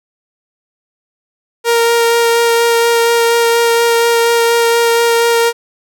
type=tone with vibrato; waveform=sawtooth; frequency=466.2 Hz; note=A#4; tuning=in tune; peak=-5 dBFS; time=1.64-5.53 s; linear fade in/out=50 ms; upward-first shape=sine; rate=4.2 Hz; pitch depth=10 cents each way; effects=none